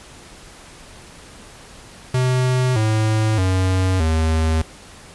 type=tone with pitch steps; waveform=square; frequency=127.5 / 109.09 / 93.34 / 79.86 Hz; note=C3 / A2 / F#2 / D#2; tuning=-44 / -14 / +16 / +46 cents; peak=-16 dBFS; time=2.14-4.62 s; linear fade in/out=5 ms; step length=620 ms; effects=pink hiss -42 dBFS RMS until 5.14 s + resampled to 24000 Hz